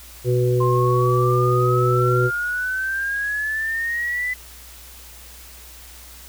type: harmonic tone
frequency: 123.47 Hz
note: B2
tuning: in tune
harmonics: 1 / 3 / 4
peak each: -18 / -20 / -24 dBFS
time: 0.24-2.31 s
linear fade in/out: 50 ms
type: exponential sweep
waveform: sine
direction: up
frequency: 1046.5 to 2009 Hz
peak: -21 dBFS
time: 0.6-4.34 s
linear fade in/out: 10 ms
effects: added 60 Hz sine -44 dBFS peak until 6.28 s + white hiss -43 dBFS RMS until 6.28 s